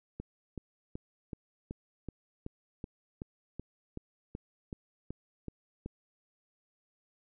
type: click train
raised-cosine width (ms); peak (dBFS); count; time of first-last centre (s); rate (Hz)
3; -26; 16; 0.2-5.86; 2.65
effects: none